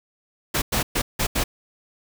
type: noise bursts at uneven times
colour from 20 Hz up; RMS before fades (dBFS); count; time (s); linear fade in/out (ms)
pink; -22; 5; 0.54-0.62 / 0.72-0.83 / 0.95-1.02 / 1.19-1.27 / 1.35-1.44; 10
effects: none